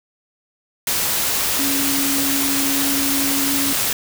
sine tone in noise, 277.2 Hz, C#4, in tune, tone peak -22 dBFS, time 1.59-3.73 s, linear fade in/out 2 ms, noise white, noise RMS -20 dBFS, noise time 0.87-3.93 s, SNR -5 dB, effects none

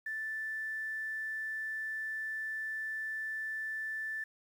sine tone with quantisation, 1760 Hz, A6, in tune, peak -35 dBFS, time 0.06-4.24 s, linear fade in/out 5 ms, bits 10, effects none

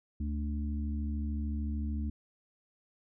harmonic tone, 73.42 Hz, D2, in tune, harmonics 1 / 3 / 4, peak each -32 / -38 / -44 dBFS, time 0.2-2.1 s, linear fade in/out 5 ms, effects none

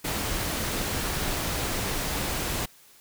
pink noise, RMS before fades -29 dBFS, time 0.04-2.66 s, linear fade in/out 10 ms, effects white hiss -55 dBFS RMS until 3 s

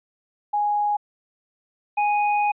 sine / square tone pair in turn, 829 / 829 Hz, G#5 / G#5, -3 / -3 cents, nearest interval unison, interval 0 cents, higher neither, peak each -19 dBFS, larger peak neither, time 0.53-0.97 / 1.97-2.52 s, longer second, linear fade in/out 10 ms, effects resampled to 8000 Hz

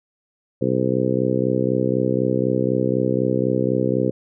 harmonic tone, 64 Hz, C2, 38 cents flat, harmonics 2 / 3 / 4 / 5 / 6 / 7 / 8, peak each -25 / -25 / -25 / -25 / -25 / -25 / -25 dBFS, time 0.61-4.11 s, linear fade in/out 10 ms, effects none

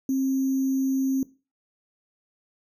sine tone with sample-and-hold, 267 Hz, C4, 35 cents sharp, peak -21 dBFS, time 0.09-1.23 s, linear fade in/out 2 ms, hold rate 6300 Hz, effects noise-tail reverb RT60 0.3 s tail -18 dB re dry

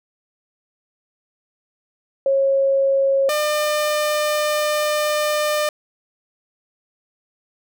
sine / sawtooth tone pair in turn, 545 / 601.4 Hz, C#5 / D5, -29 / +41 cents, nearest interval major second, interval 170 cents, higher second, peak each -14 dBFS, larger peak neither, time 2.26-3.29 / 3.29-5.69 s, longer second, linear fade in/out 2 ms, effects none

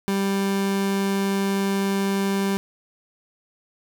30% pulse tone, 196.5 Hz, G3, 4 cents sharp, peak -18 dBFS, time 0.08-2.57 s, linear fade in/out 0 ms, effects none

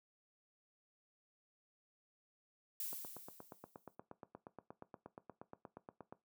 violet noise with exponential decay, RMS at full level -41 dBFS, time 2.8-3.95 s, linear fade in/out 1 ms, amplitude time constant 250 ms
click train, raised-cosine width 1 ms, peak -35 dBFS, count 28, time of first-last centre 2.93-6.125 s, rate 8.45 Hz
effects noise-tail reverb RT60 0.2 s tail -17 dB re dry + high-pass 150 Hz 12 dB/octave

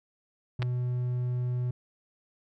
triangle tone, 123.9 Hz, B2, 6 cents sharp, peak -25 dBFS, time 0.59-1.71 s, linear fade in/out 5 ms
clicks, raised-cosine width 0.3 ms, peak -18 / -19 dBFS, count 2, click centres 0.621 / 0.627 s
effects none

